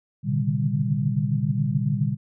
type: tone cluster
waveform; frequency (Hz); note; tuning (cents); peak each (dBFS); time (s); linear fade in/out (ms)
sine; 117.6 / 133.3 / 145 / 152.2 / 198.2; A#2 / C3 / D3 / D#3 / G3; +16 / +33 / -22 / -38 / +19; -27; 0.23-2.17; 50
effects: none